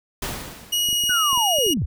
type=noise with exponential decay; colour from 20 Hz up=pink; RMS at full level=-26 dBFS; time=0.22-1.19 s; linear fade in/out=5 ms; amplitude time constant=210 ms
type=tone with pitch glide; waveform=sawtooth; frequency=2900 to 2880 Hz; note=F#7 to F#7; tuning=-35 to -47 cents; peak=-16 dBFS; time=0.72-1.74 s; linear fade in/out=10 ms; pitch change=-12 cents; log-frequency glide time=0.86-1.17 s
type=clicks; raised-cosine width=3 ms; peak=-25 dBFS; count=11; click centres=0.888 / 0.929 / 1.038 / 1.094 / 1.33 / 1.376 / 1.586 / 1.666 / 1.705 / 1.772 / 1.819 s
type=linear sweep; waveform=sine; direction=down; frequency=1522 to 43.65 Hz; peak=-20 dBFS; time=1.09-1.86 s; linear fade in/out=10 ms
effects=none